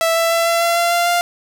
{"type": "tone with pitch steps", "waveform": "sawtooth", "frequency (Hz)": [659.3, 664.7, 670, 675.5, 681, 686.5, 692.1, 697.7], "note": ["E5", "E5", "E5", "E5", "F5", "F5", "F5", "F5"], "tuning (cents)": [0, 14, 28, 42, -44, -30, -16, -2], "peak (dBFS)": -10, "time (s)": [0.01, 1.21], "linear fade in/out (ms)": 0, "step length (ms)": 150, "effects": []}